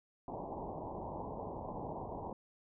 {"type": "low-pass noise", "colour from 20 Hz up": "white", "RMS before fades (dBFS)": -43, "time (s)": [0.28, 2.33], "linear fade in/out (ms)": 2, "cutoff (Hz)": 1000, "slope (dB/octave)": 96, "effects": []}